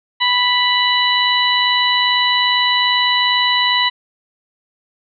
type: harmonic tone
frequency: 987.8 Hz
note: B5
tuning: in tune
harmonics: 1 / 2 / 3 / 4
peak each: -18 / -18 / -18 / -18 dBFS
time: 0.2-3.9 s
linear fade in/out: 20 ms
effects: none